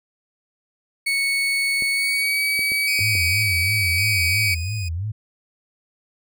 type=tone with pitch glide; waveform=35% pulse; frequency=2217 to 2277 Hz; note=C#7 to C#7; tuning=0 to +46 cents; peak=-17 dBFS; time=1.06-4.55 s; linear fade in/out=10 ms; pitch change=+46 cents; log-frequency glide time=1.93-2.41 s
type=clicks; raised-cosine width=2 ms; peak=-22 dBFS; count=5; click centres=1.823 / 2.592 / 2.719 / 2.991 / 3.153 s
type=tone with tremolo; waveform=20% pulse; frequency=2489 Hz; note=D#7; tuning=in tune; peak=-20 dBFS; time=2.87-4.89 s; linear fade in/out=10 ms; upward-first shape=square; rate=0.9 Hz; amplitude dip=55%
type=tone with vibrato; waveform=sine; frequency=94 Hz; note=F#2; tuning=28 cents sharp; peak=-23 dBFS; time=3-5.12 s; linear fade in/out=10 ms; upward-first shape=sine; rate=3 Hz; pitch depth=250 cents each way
effects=none